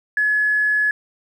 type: tone with tanh clipping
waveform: triangle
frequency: 1700 Hz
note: G#6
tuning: 40 cents sharp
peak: -15 dBFS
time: 0.17-0.91 s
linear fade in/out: 2 ms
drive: 3 dB
effects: none